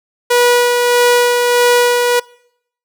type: tone with tremolo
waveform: sawtooth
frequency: 485.9 Hz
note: B4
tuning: 28 cents flat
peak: -4 dBFS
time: 0.3-2.2 s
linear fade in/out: 10 ms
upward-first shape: sine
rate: 1.6 Hz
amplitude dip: 35%
effects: noise-tail reverb RT60 0.7 s tail -24 dB re dry